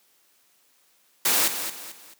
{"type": "noise with echo", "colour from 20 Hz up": "white", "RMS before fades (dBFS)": -21, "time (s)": [1.25, 1.48], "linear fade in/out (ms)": 5, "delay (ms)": 220, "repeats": 3, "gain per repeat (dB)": -9, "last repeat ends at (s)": 2.14, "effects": ["white hiss -63 dBFS RMS until 2.19 s", "high-pass 200 Hz 12 dB/octave"]}